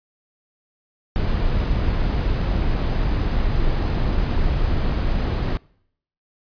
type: noise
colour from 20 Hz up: brown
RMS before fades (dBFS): -20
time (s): 1.16-5.57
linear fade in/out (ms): 0
effects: noise-tail reverb RT60 0.7 s tail -24 dB re dry + resampled to 11025 Hz